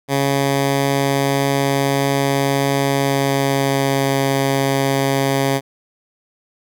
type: tone with pitch glide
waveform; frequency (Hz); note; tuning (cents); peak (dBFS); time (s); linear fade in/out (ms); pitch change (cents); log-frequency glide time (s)
10% pulse; 138.59 to 136.76; C#3 to C#3; 0 to -23; -7; 0.08-5.61; 50; -23; 2.79-4.18
effects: none